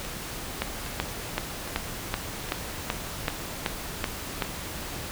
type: two click trains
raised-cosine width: 0.3 ms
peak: -9 / -21 dBFS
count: 11 / 5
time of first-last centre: 0.62-4.422 / 0.05-3.302 s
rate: 2.63 / 1.23 Hz
effects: pink hiss -36 dBFS RMS until 5.11 s